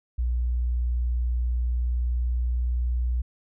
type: tone with pitch glide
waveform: sine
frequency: 60.4 to 60.82 Hz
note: B1 to B1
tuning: -38 to -26 cents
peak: -22 dBFS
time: 0.18-3.22 s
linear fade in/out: 10 ms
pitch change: +12 cents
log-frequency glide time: 1.6-2.91 s
effects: none